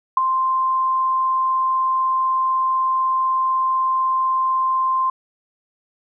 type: tone with ADSR envelope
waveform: sine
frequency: 1046 Hz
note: C6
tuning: 1 cent flat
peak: -8 dBFS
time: 0.17-5.1 s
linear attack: 4 ms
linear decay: 12 ms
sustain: -8 dB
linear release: 4 ms
effects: none